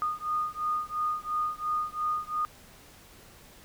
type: beating tone pair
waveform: sine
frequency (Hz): 1227 / 1229.9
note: D#6 / D#6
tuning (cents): -25 / -20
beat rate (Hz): 2.9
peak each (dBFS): -31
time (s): 0.02-2.45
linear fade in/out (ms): 0
effects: pink hiss -53 dBFS RMS until 3.64 s